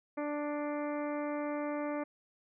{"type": "harmonic tone with a mistuned harmonic", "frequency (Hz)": 294.1, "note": "D4", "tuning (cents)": 3, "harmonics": [1, 2, 3, 4, 5, 6, 7, 8], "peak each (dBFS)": [-36, -37, -44, -45, -51, -52, -50, -55], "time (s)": [0.17, 2.04], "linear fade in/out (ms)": 10, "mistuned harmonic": 7, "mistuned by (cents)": 19, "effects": []}